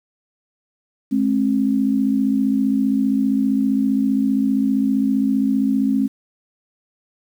sine tone pair together, 212.5 / 267.7 Hz, G#3 / C4, +40 / +40 cents, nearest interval major third, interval 400 cents, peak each -19 / -17 dBFS, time 1.11-6.08 s, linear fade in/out 20 ms, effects 8-bit

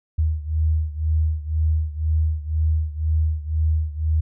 sine beating tone pair, 77.78 / 79.78 Hz, D#2 / D#2, 0 / +44 cents, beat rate 2 Hz, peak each -20 / -23 dBFS, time 0.18-4.21 s, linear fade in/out 10 ms, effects none

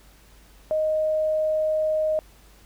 sine tone, 622.3 Hz, D#5, in tune, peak -20 dBFS, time 0.71-2.19 s, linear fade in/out 0 ms, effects added 50 Hz sine -51 dBFS peak until 2.65 s + pink hiss -55 dBFS RMS until 2.65 s

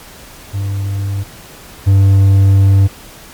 triangle tone pair in turn, 99 / 97.75 Hz, G2 / G2, +18 / -4 cents, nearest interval unison, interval 22 cents, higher first, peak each -13 / -3 dBFS, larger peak second, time 0.53-1.24 / 1.86-2.88 s, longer second, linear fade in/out 20 ms, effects pink hiss -36 dBFS RMS until 3.33 s + MP3 96 kbps

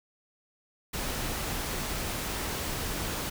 pink noise, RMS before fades -33 dBFS, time 0.93-3.3 s, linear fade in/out 10 ms, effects none

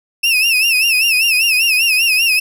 35% pulse tone with vibrato, 2637 Hz, E7, in tune, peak -9 dBFS, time 0.23-2.4 s, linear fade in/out 10 ms, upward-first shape sine, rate 5.1 Hz, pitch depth 110 cents each way, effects none

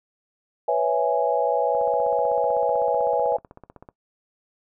sine chord, C# minor seventh, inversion third, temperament equal, 493.9 / 554.4 / 659.3 / 830.6 Hz, B4 / C#5 / E5 / G#5, 0 / 0 / 0 / 0 cents, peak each -24 dBFS, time 0.68-3.37 s, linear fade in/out 5 ms
click train, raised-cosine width 1 ms, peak -28 dBFS, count 35, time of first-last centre 1.75-3.888 s, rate 15.9 Hz
effects noise-tail reverb RT60 0.1 s tail -19 dB re dry

